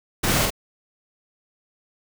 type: noise with echo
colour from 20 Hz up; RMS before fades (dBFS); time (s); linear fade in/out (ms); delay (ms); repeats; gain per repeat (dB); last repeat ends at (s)
pink; -22; 0.23-0.46; 10; 45; 1; -2; 0.505
effects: none